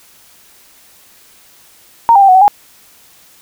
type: tone with pitch steps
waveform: sine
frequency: 925 / 798 / 783 / 740 / 758 / 821 Hz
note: A#5 / G5 / G5 / F#5 / F#5 / G#5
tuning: -14 / +31 / -2 / 0 / +42 / -20 cents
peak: -3 dBFS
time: 2.09-2.48 s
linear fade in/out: 0 ms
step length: 65 ms
effects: white hiss -45 dBFS RMS until 3.41 s